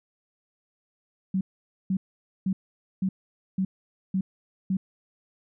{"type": "tone bursts", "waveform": "sine", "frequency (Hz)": 189.6, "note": "F#3", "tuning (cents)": 43, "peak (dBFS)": -22, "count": 7, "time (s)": [1.34, 4.77], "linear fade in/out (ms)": 5, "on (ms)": 70, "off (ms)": 490, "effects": []}